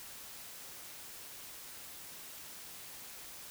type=silence; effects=white hiss -49 dBFS RMS until 3.5 s